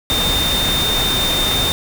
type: tone in noise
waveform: sine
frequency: 3632 Hz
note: A#7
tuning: 46 cents flat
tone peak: -17 dBFS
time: 0.1-1.72 s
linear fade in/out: 0 ms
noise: pink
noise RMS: -20 dBFS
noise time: 0.1-1.72 s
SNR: 0 dB
effects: none